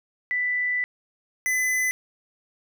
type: tone pair in turn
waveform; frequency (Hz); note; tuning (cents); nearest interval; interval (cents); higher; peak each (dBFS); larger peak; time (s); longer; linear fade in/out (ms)
sine / square; 1984 / 2014; B6 / B6; +7 / +33; unison; 26; second; -22; neither; 0.31-0.84 / 1.46-1.91; first; 0
effects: none